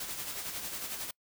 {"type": "noise with tremolo", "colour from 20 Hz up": "white", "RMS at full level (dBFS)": -37, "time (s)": [0, 1.11], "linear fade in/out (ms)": 5, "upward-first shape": "sine", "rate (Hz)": 11, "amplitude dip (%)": 45, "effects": ["noise-tail reverb RT60 0.1 s tail -26 dB re dry"]}